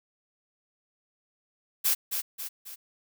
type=noise with echo; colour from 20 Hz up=blue; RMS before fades=-24 dBFS; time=1.84-1.95 s; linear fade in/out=20 ms; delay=270 ms; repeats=3; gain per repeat=-6 dB; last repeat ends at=2.76 s; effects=none